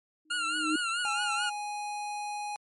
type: tone with exponential growth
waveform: sine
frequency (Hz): 310.2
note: D#4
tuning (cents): -5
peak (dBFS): -24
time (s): 0.25-0.76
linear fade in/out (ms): 5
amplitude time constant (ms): 110
type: tone with vibrato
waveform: 25% pulse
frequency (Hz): 1396.9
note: F6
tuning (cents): 0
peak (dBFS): -25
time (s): 0.3-1.5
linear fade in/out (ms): 10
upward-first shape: triangle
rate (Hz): 4.6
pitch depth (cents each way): 94
type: tone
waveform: square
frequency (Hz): 830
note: G#5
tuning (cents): -1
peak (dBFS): -34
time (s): 1.05-2.56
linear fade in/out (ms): 0
effects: MP3 48 kbps